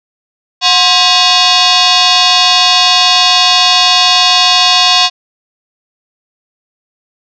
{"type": "tone with frequency modulation", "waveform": "sine", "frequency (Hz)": 164.81, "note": "E3", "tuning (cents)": 0, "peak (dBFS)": -5, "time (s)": [0.61, 5.1], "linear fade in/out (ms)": 50, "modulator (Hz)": 893, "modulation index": 5.5, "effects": []}